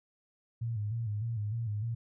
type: tone with vibrato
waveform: sine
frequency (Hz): 110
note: A2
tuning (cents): 0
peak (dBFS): -31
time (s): 0.61-1.95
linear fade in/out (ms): 10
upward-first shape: square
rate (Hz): 3.3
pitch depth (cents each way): 90
effects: none